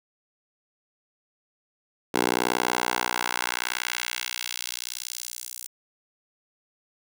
10% pulse tone with high-pass filter sweep, 60.8 Hz, B1, 26 cents flat, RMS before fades -29 dBFS, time 2.14-5.67 s, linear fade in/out 5 ms, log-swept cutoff 380 to 8600 Hz, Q 0.98, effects none

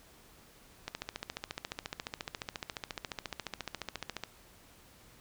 click train, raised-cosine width 0.2 ms, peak -19 dBFS, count 49, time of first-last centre 0.88-4.237 s, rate 14.3 Hz, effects pink hiss -59 dBFS RMS until 5.2 s

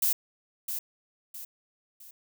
violet noise with echo, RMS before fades -25 dBFS, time 0.02-0.13 s, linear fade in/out 5 ms, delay 660 ms, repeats 3, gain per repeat -8 dB, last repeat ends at 2.11 s, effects none

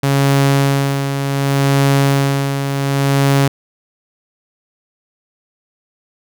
sawtooth tone with tremolo, 138.59 Hz, C#3, in tune, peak -6 dBFS, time 0.03-3.48 s, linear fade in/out 5 ms, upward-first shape sine, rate 0.67 Hz, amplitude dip 55%, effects none

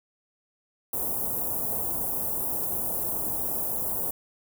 white band-stop noise, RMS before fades -29 dBFS, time 0.93-4.11 s, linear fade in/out 5 ms, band 870 to 11000 Hz, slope 24 dB/octave, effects none

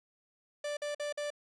45% pulse tone bursts, 587.3 Hz, D5, in tune, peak -34 dBFS, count 4, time 0.64-1.304 s, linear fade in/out 5 ms, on 130 ms, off 48 ms, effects resampled to 22050 Hz + 11-bit

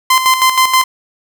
sawtooth tone with tremolo, 1036 Hz, C6, 17 cents flat, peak -3 dBFS, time 0.1-0.84 s, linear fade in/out 5 ms, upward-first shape square, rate 6.3 Hz, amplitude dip 60%, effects none

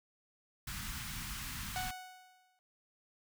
pink band-stop noise, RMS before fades -42 dBFS, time 0.67-1.91 s, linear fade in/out 5 ms, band 220 to 1100 Hz, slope 24 dB/octave
sawtooth tone with exponential decay, 740 Hz, F#5, in tune, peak -31 dBFS, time 1.76-2.59 s, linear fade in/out 0 ms, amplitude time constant 180 ms
effects none

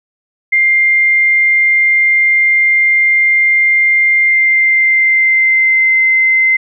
sine tone with pitch glide, 2100 to 2070 Hz, C7 to C7, +6 to -19 cents, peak -7 dBFS, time 0.52-6.57 s, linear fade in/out 10 ms, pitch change -25 cents, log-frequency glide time 4.24-6.09 s, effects none

